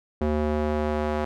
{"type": "tone with band-pass filter sweep", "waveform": "square", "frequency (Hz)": 75.5, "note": "D2", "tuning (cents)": 48, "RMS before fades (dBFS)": -25, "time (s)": [0.21, 1.25], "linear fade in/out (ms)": 5, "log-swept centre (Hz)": [380, 680], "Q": 0.83, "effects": []}